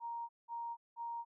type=tone bursts; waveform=sine; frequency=935 Hz; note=A#5; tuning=5 cents sharp; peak=-39 dBFS; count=3; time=0-1.25 s; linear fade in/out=50 ms; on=290 ms; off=190 ms; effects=none